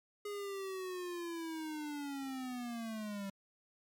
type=linear sweep; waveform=square; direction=down; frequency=414.7 to 194.2 Hz; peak=-40 dBFS; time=0.25-3.3 s; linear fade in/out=5 ms; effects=MP3 96 kbps